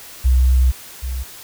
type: tone pair in turn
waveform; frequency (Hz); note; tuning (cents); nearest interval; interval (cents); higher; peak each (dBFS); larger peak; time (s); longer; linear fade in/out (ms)
sine; 63.7 / 63.7; C2 / C2; -46 / -46; unison; 0; neither; -10 / -21; first; 0.24-0.72 / 1.02-1.24; first; 20
effects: white hiss -38 dBFS RMS until 1.43 s